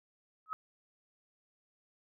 sine tone with exponential growth, 1278 Hz, D#6, 46 cents sharp, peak -30 dBFS, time 0.46-0.53 s, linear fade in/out 0 ms, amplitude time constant 15 ms, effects none

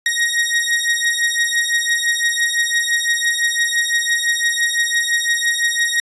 sawtooth beating tone pair, 1876 / 1881.9 Hz, A#6 / A#6, +11 / +16 cents, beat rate 5.9 Hz, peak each -15 dBFS, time 0.06-6 s, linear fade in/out 2 ms, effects resampled to 24000 Hz

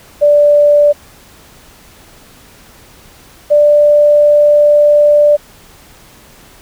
sine tone pair in turn, 586 / 589.7 Hz, D5 / D5, -4 / +7 cents, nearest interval unison, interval 11 cents, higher second, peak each -4 dBFS, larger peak neither, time 0.21-0.93 / 3.5-5.37 s, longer second, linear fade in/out 20 ms, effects pink hiss -41 dBFS RMS until 6.61 s

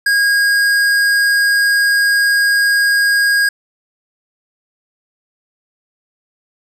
sine tone with hard clipping, 1633 Hz, G#6, 30 cents flat, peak -12 dBFS, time 0.06-3.49 s, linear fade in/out 5 ms, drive 14 dB, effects none

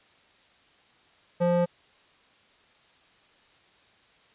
square tone with band-pass filter, 174.61 Hz, F3, in tune, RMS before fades -23 dBFS, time 1.4-1.66 s, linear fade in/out 20 ms, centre 480 Hz, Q 1.7, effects white hiss -60 dBFS RMS until 4.34 s + resampled to 8000 Hz

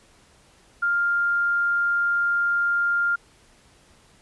sine tone, 1400 Hz, F6, 4 cents sharp, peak -19 dBFS, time 0.82-3.16 s, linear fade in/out 10 ms, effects pink hiss -56 dBFS RMS until 4.21 s + resampled to 24000 Hz

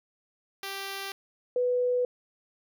5% pulse / sine tone pair in turn, 392 / 494.8 Hz, G4 / B4, 0 / +3 cents, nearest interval major third, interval 403 cents, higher second, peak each -23 dBFS, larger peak neither, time 0.63-1.12 / 1.56-2.05 s, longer neither, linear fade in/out 2 ms, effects none

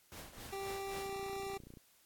pink noise with tremolo, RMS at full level -48 dBFS, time 0.12-1.09 s, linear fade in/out 0 ms, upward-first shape triangle, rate 3.8 Hz, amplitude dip 75%
25% pulse tone, 392 Hz, G4, in tune, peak -36 dBFS, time 0.52-1.58 s, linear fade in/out 10 ms
click train, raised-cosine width 3 ms, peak -40 dBFS, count 22, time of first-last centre 1.06-1.772 s, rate 29.5 Hz
effects white hiss -68 dBFS RMS until 2.05 s + AAC 64 kbps

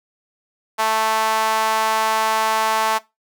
sawtooth tone with high-pass filter, 220 Hz, A3, in tune, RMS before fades -19 dBFS, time 0.78-2.99 s, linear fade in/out 20 ms, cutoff 870 Hz, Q 2.6, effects noise-tail reverb RT60 0.2 s tail -19 dB re dry

